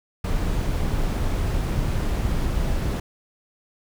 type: noise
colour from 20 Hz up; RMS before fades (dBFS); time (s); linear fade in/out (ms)
brown; -23; 0.24-3; 5
effects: none